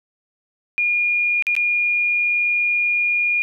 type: tone with dropouts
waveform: sine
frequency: 2427 Hz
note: D#7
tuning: 44 cents flat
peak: -16 dBFS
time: 0.78-3.42 s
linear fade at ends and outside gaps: 0 ms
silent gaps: 1.424-1.468 / 1.552-1.565 s
effects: none